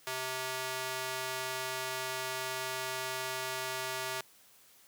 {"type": "tone with high-pass filter", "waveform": "square", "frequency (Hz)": 129.7, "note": "C3", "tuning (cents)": -15, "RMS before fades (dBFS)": -37, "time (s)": [0.07, 4.21], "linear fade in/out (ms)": 0, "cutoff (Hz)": 710, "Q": 0.52, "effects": ["white hiss -61 dBFS RMS until 4.87 s", "high-pass 80 Hz 12 dB/octave"]}